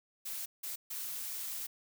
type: noise bursts at uneven times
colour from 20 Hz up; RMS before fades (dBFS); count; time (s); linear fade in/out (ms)
blue; -40; 3; 0.25-0.46 / 0.63-0.76 / 0.9-1.67; 10
effects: none